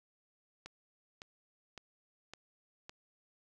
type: click train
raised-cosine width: 0.2 ms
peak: -29 dBFS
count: 5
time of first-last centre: 0.66-2.895 s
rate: 1.79 Hz
effects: none